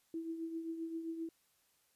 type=tone with tremolo; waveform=sine; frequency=328.1 Hz; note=E4; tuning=8 cents flat; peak=-36 dBFS; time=0.14-1.29 s; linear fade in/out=2 ms; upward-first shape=triangle; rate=7.6 Hz; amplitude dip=60%; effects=white hiss -74 dBFS RMS until 1.95 s + resampled to 32000 Hz